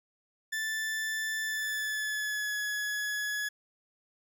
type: tone with pitch glide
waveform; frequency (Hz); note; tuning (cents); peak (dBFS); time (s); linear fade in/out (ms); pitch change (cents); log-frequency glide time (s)
40% pulse; 1760 to 1690.3; A6 to G#6; 0 to +30; -30; 0.52-3.49; 10; -70; 1.43-2.57
effects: none